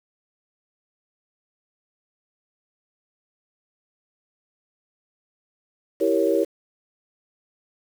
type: chord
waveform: sine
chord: E diminished seventh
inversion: none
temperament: equal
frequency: 329.6 / 392 / 466.2 / 554.4 Hz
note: E4 / G4 / Bb4 / Db5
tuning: 0 / 0 / 0 / 0 cents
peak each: -23 dBFS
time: 6-6.45 s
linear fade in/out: 20 ms
effects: 7-bit